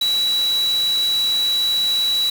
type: tone in noise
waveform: sine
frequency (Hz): 3919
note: B7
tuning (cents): -14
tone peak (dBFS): -16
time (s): 0.01-2.3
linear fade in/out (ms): 5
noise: white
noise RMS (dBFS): -31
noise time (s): 0.01-2.3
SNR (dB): +12
effects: none